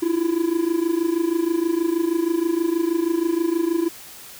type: tone with amplitude modulation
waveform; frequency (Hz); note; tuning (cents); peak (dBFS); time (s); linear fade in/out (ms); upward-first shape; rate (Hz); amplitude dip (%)
triangle; 335; E4; +28; -13; 0.02-3.89; 10; sine; 26.3; 80
effects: white hiss -41 dBFS RMS until 4.39 s